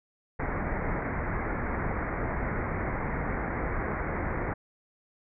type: low-pass noise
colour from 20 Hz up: pink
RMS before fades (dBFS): -31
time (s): 0.39-4.54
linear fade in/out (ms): 10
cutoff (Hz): 2200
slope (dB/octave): 96
effects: none